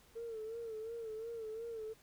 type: tone with vibrato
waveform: sine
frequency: 450 Hz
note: A4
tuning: 39 cents sharp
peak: -40 dBFS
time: 0.15-1.94 s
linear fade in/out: 20 ms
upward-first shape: sine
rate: 2.8 Hz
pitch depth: 67 cents each way
effects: tanh soft clip ceiling -36 dBFS + pink hiss -65 dBFS RMS until 2.02 s